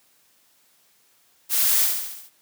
blue noise with echo, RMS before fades -21 dBFS, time 1.49-1.89 s, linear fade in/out 50 ms, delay 69 ms, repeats 6, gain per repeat -4 dB, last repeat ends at 2.304 s, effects white hiss -61 dBFS RMS until 2.41 s + high-pass 100 Hz 12 dB/octave

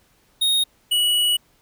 square tone pair in turn, 3729 / 2932 Hz, A#7 / F#7, 0 / -16 cents, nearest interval major third, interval 416 cents, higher first, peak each -17 dBFS, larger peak neither, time 0.41-0.64 / 0.91-1.37 s, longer second, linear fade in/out 10 ms, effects pink hiss -60 dBFS RMS until 1.61 s

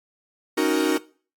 45% pulse chord, D# minor seventh, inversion third, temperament equal, 277.2 / 311.1 / 370 / 466.2 Hz, C#4 / D#4 / F#4 / A#4, 0 / 0 / 0 / 0 cents, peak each -27 / -23 / -24 / -26 dBFS, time 0.57-0.98 s, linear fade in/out 10 ms, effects noise-tail reverb RT60 0.4 s tail -20 dB re dry + AAC 64 kbps

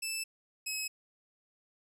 15% pulse tone pair in turn, 2637 / 2563 Hz, E7 / E7, 0 / -49 cents, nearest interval unison, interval 49 cents, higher first, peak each -27 dBFS, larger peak neither, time 0.02-0.24 / 0.66-0.88 s, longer neither, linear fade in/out 10 ms, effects none

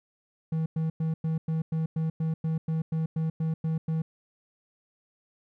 triangle tone bursts, 160.3 Hz, E3, 48 cents flat, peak -23 dBFS, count 15, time 0.52-4.02 s, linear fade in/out 5 ms, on 140 ms, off 100 ms, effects none

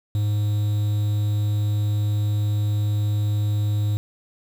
triangle tone with quantisation, 104.4 Hz, G#2, 10 cents sharp, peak -17 dBFS, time 0.15-3.97 s, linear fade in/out 0 ms, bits 7, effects none

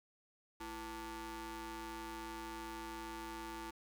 sawtooth ring-modulated tone, 277.2 Hz, C#4, in tune, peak -37 dBFS, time 0.6-3.71 s, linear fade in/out 10 ms, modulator 611 Hz, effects 11-bit

